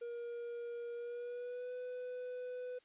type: tone with pitch glide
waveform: triangle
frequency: 474 to 498.7 Hz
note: A#4 to B4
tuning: +29 to +17 cents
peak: -39 dBFS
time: 0.01-2.79 s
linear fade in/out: 10 ms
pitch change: +88 cents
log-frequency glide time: 0.95-1.73 s
effects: white hiss -70 dBFS RMS until 2.84 s + resampled to 8000 Hz